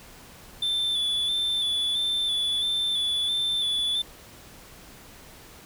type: tone with vibrato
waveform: triangle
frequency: 3500 Hz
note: A7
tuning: 10 cents flat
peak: -22 dBFS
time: 0.62-4.02 s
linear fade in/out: 5 ms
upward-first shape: square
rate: 1.5 Hz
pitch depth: 26 cents each way
effects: pink hiss -48 dBFS RMS until 5.65 s